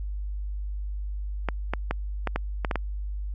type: clicks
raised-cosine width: 0.5 ms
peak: -11 dBFS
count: 8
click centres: 1.487 / 1.736 / 1.91 / 2.273 / 2.36 / 2.648 / 2.712 / 2.757 s
effects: added 50 Hz sine -29 dBFS peak until 3.34 s